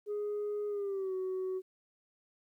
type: tone with pitch glide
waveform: sine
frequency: 415.3 to 374.3 Hz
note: G#4 to F#4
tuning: 0 to +20 cents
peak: -31 dBFS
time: 0.06-1.62 s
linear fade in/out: 50 ms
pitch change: -180 cents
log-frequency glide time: 0.68-1.14 s
effects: tanh soft clip ceiling -31 dBFS + 12-bit